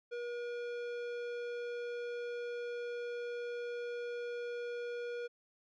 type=tone with tanh clipping; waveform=sine; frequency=479.7 Hz; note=A#4; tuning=50 cents sharp; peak=-40 dBFS; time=0.11-5.28 s; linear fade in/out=20 ms; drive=15 dB; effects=none